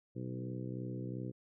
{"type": "harmonic tone with a mistuned harmonic", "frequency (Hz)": 62.8, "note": "B1", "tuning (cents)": 30, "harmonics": [2, 3, 4, 5, 6, 7, 8], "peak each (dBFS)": [-41, -45, -48, -46, -49, -55, -52], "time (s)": [0.15, 1.32], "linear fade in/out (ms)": 20, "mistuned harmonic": 2, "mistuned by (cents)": -26, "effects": []}